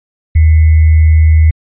sine tone with sample-and-hold, 79 Hz, D#2, 27 cents sharp, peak -3 dBFS, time 0.35-1.51 s, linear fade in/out 10 ms, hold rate 2100 Hz, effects resampled to 8000 Hz

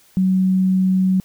sine tone, 187.4 Hz, F#3, 22 cents sharp, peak -13 dBFS, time 0.17-1.2 s, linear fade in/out 0 ms, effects white hiss -53 dBFS RMS until 1.24 s

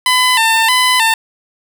15% pulse tone with vibrato, 951 Hz, A#5, 34 cents sharp, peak -3 dBFS, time 0.06-1.14 s, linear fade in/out 2 ms, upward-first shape square, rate 1.6 Hz, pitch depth 100 cents each way, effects none

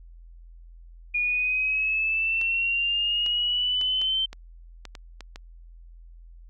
sine exponential sweep, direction up, 2434 to 3115 Hz, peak -22 dBFS, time 1.14-4.26 s, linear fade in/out 10 ms
clicks, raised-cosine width 0.2 ms, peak -22 dBFS, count 9, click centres 2.414 / 3.263 / 3.813 / 4.016 / 4.33 / 4.853 / 4.952 / 5.207 / 5.359 s
effects added 42 Hz sine -44 dBFS peak until 6.49 s

